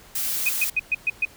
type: noise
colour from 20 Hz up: blue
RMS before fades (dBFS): -26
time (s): 0.15-0.7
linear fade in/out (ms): 5
type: tone bursts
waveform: sine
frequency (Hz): 2501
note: D#7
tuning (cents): +8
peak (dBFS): -18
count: 6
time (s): 0.46-1.252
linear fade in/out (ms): 5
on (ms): 32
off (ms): 120
effects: pink hiss -49 dBFS RMS until 1.36 s